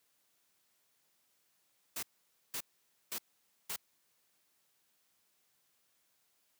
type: noise bursts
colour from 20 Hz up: white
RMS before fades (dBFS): -39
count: 4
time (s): 1.96-3.762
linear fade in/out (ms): 5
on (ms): 68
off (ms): 510
effects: white hiss -75 dBFS RMS until 6.59 s + high-pass 100 Hz 12 dB/octave